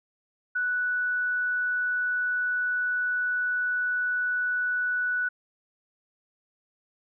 sine tone, 1480 Hz, F#6, in tune, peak -24 dBFS, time 0.55-5.29 s, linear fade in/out 10 ms, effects none

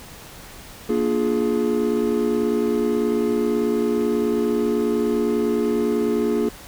triangle chord, Bb dominant seventh, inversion none, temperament just, 233.1 / 291.4 / 349.6 / 419.5 Hz, Bb3 / D4 / F4 / Ab4, 0 / -13 / +2 / +17 cents, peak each -21 / -25 / -23 / -20 dBFS, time 0.89-6.49 s, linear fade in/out 5 ms, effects pink hiss -41 dBFS RMS until 6.67 s

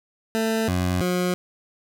20% pulse tone with pitch steps, 222.7 / 90.5 / 179.9 Hz, A3 / F#2 / F#3, +21 / -38 / -48 cents, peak -16 dBFS, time 0.35-1.34 s, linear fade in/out 0 ms, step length 330 ms, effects none

